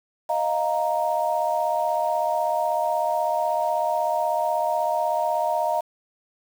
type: chord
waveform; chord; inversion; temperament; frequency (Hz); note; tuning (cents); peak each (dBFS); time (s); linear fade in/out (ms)
sine; Eb suspended second; none; equal; 622.3 / 698.5 / 932.3; Eb5 / F5 / Bb5; 0 / 0 / 0; -25; 0.29-5.81; 10
effects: 7-bit